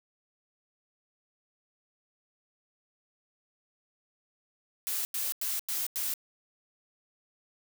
blue noise bursts, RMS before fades -32 dBFS, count 5, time 4.87-6.138 s, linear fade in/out 0 ms, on 180 ms, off 92 ms, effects none

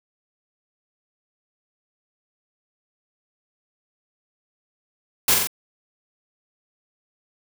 white noise with echo, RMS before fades -17 dBFS, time 5.28-5.34 s, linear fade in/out 2 ms, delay 44 ms, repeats 3, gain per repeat -3 dB, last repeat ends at 5.472 s, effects none

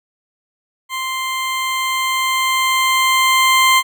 20% pulse tone with level ramp, 1046.5 Hz, C6, in tune, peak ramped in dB -16 to -4 dBFS, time 0.89-3.83 s, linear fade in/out 50 ms, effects none

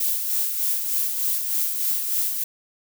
violet noise with tremolo, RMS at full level -22 dBFS, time 0-2.44 s, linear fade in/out 5 ms, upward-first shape sine, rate 3.3 Hz, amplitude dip 45%, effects none

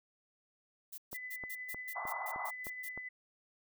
violet noise bursts, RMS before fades -46 dBFS, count 11, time 0.92-2.891 s, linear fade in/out 10 ms, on 61 ms, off 130 ms
click train, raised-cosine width 1 ms, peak -32 dBFS, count 7, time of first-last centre 1.13-2.976 s, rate 3.25 Hz
sine tone with tremolo, 2005 Hz, B6, 26 cents sharp, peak -40 dBFS, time 1.14-3.09 s, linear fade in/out 10 ms, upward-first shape sine, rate 11 Hz, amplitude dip 35%
pink band-pass noise, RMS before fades -41 dBFS, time 1.95-2.51 s, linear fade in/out 20 ms, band 700 to 1200 Hz, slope 48 dB/octave
effects none

